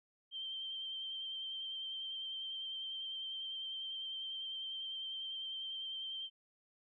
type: tone with vibrato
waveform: sine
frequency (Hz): 3136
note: G7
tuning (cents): 0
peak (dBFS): -40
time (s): 0.31-6.3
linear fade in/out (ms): 50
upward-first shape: sine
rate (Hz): 10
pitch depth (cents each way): 19
effects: none